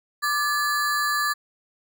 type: ring-modulated tone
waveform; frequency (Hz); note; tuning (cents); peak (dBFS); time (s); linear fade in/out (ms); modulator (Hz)
square; 1449; F#6; -37; -19; 0.22-1.34; 20; 270
effects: none